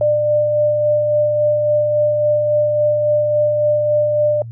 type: tone with tremolo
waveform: sine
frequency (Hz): 597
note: D5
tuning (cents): +28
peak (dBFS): -11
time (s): 0.01-4.42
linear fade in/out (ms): 2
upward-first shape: sine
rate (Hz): 3.6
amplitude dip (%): 30
effects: noise-tail reverb RT60 0.1 s tail -26 dB re dry + added 115 Hz sine -28 dBFS peak until 4.51 s